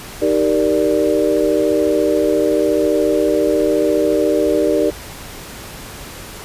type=chord; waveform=sine; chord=Eb major seventh; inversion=none; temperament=equal; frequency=311.1 / 392 / 466.2 / 587.3 Hz; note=Eb4 / G4 / Bb4 / D5; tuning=0 / 0 / 0 / 0 cents; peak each=-18 dBFS; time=0.21-4.91 s; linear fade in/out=20 ms; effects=pink hiss -33 dBFS RMS until 6.44 s + resampled to 32000 Hz

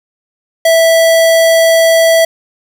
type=tone; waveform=square; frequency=657 Hz; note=E5; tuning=6 cents flat; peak=-6 dBFS; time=0.65-2.25 s; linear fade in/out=5 ms; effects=none

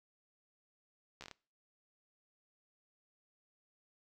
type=slowing click train; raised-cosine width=0.2 ms; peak=-30 dBFS; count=6; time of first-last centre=1.21-1.313 s; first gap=13 ms; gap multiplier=1.23; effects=noise-tail reverb RT60 0.4 s tail -23 dB re dry

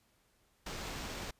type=noise with sample-and-hold; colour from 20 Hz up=pink; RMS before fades=-42 dBFS; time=0.66-1.31 s; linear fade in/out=5 ms; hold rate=11025 Hz; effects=pink hiss -72 dBFS RMS until 1.39 s + resampled to 32000 Hz

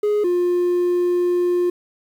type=tone pair in turn; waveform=triangle; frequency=417.4 / 354.1 Hz; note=G#4 / F4; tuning=+9 / +24 cents; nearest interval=minor third; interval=285 cents; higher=first; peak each=-13 dBFS; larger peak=neither; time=0.03-0.24 / 0.24-1.7 s; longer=second; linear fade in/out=5 ms; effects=tanh soft clip ceiling -10 dBFS + 8-bit

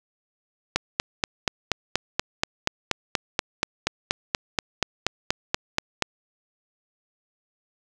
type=click train; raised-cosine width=0.2 ms; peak=-3 dBFS; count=23; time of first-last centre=0.76-6.023 s; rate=4.18 Hz; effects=none

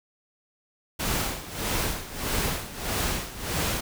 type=noise with tremolo; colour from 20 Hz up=pink; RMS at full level=-26 dBFS; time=0.99-3.81 s; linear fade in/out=10 ms; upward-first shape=sine; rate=1.6 Hz; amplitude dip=80%; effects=none

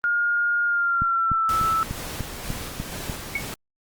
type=tone with pitch glide; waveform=sine; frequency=1420 to 1317.3 Hz; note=F6 to E6; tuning=+28 to -2 cents; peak=-19 dBFS; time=0.04-1.83 s; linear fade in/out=0 ms; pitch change=-130 cents; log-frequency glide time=0.65-1.51 s
type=click train; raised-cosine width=5 ms; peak=-15 dBFS; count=8; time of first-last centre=1.02-3.097 s; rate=3.37 Hz
type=noise with tremolo; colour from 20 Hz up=pink; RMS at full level=-33 dBFS; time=1.49-3.54 s; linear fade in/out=0 ms; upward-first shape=square; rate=2.1 Hz; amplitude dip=25%
type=tone with exponential decay; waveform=sine; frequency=2217 Hz; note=C#7; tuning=in tune; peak=-19 dBFS; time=3.35-3.45 s; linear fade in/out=5 ms; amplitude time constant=21 ms
effects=Opus 32 kbps

